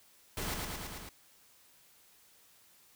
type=noise with echo; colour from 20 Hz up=pink; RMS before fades=-37 dBFS; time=0.37-0.54 s; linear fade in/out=2 ms; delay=110 ms; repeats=5; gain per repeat=-2 dB; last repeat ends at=1.09 s; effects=white hiss -63 dBFS RMS until 2.95 s